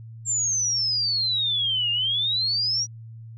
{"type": "exponential two-way sweep", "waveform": "sine", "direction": "down then up", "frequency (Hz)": [7459, 2794, 5830], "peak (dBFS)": -21, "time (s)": [0.25, 2.87], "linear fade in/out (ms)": 50, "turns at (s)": 1.91, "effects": ["added 113 Hz sine -38 dBFS peak until 3.37 s"]}